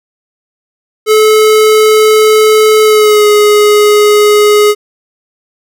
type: tone with pitch glide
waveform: square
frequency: 431.9 to 417.9 Hz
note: A4 to G#4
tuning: -32 to +11 cents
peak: -4 dBFS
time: 1.06-4.75 s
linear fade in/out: 50 ms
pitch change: -57 cents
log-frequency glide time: 2.83-3.27 s
effects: none